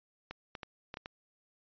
clicks, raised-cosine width 0.3 ms, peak -25 dBFS, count 6, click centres 0.31 / 0.552 / 0.632 / 0.941 / 0.971 / 1.059 s, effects resampled to 11025 Hz

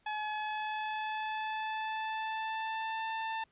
sawtooth tone with pitch glide, 851 to 891.2 Hz, G#5 to A5, +42 to +22 cents, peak -30 dBFS, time 0.06-3.44 s, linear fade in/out 5 ms, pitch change +80 cents, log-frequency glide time 0.23-3.09 s, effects pink hiss -71 dBFS RMS until 3.51 s + resampled to 8000 Hz

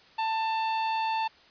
45% pulse tone, 889 Hz, A5, 18 cents sharp, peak -26 dBFS, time 0.18-1.28 s, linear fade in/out 10 ms, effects white hiss -56 dBFS RMS until 1.5 s + resampled to 11025 Hz

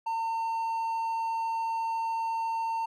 triangle tone, 907 Hz, A#5, 48 cents flat, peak -26 dBFS, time 0.06-2.86 s, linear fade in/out 10 ms, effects none

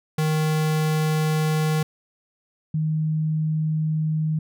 square / sine tone pair in turn, 155.56 / 156.17 Hz, D#3 / D#3, 0 / +7 cents, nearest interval unison, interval 7 cents, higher second, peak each -20 dBFS, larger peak neither, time 0.18-1.83 / 2.74-4.39 s, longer neither, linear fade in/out 5 ms, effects none

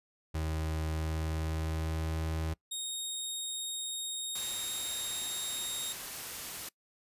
35% pulse tone with pitch glide, 78.8 to 79.81 Hz, D#2 to D#2, +23 to +45 cents, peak -30 dBFS, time 0.34-2.54 s, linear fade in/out 10 ms, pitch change +22 cents, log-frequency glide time 0.92-2.09 s
20% pulse tone, 3729 Hz, A#7, in tune, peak -29 dBFS, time 2.71-5.93 s, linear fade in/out 10 ms
white noise, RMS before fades -41 dBFS, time 4.35-6.69 s, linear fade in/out 5 ms
effects noise-tail reverb RT60 0.1 s tail -23 dB re dry + resampled to 32000 Hz

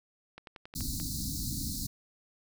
clicks, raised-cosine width 0.3 ms, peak -29 dBFS, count 7, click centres 0.38 / 0.472 / 0.562 / 0.655 / 0.739 / 0.807 / 1 s
pink band-stop noise, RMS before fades -35 dBFS, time 0.75-1.87 s, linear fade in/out 10 ms, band 310 to 4000 Hz, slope 96 dB/octave
effects none

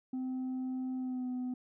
sine tone with pitch glide, 257.7 to 251.5 Hz, C4 to B3, -26 to +32 cents, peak -31 dBFS, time 0.13-1.54 s, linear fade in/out 5 ms, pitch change -42 cents, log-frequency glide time 0.97-1.27 s, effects tanh soft clip ceiling -33 dBFS

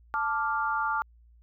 sine chord, D minor, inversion second, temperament equal, 880 / 1174.7 / 1396.9 Hz, A5 / D6 / F6, 0 / 0 / 0 cents, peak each -30 dBFS, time 0.14-1.02 s, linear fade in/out 0 ms, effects added 58 Hz sine -54 dBFS peak until 1.42 s

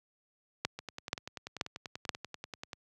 two click trains, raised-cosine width 0.2 ms, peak -12 / -23 dBFS, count 4 / 21, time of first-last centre 0.65-2.092 / 0.79-2.732 s, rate 2.08 / 10.3 Hz, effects high-pass 80 Hz 12 dB/octave

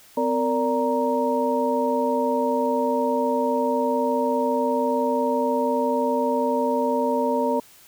sine tone cluster, 255.4 / 461.2 / 581 / 936 Hz, C4 / A#4 / D5 / A#5, -42 / -19 / -19 / +7 cents, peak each -25 dBFS, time 0.17-7.6 s, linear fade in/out 5 ms, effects white hiss -51 dBFS RMS until 7.87 s

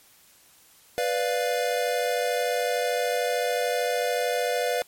square chord, B diminished, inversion none, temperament equal, 493.9 / 587.3 / 698.5 Hz, B4 / D5 / F5, 0 / 0 / 0 cents, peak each -27 / -30 / -29 dBFS, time 0.98-4.82 s, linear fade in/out 0 ms, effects white hiss -56 dBFS RMS until 4.87 s + MP3 64 kbps

